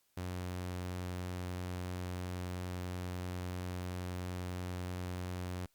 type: tone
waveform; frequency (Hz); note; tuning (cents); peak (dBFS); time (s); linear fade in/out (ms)
sawtooth; 90.3; F#2; -42; -34; 0.17-5.66; 5
effects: white hiss -75 dBFS RMS until 5.74 s + Opus 48 kbps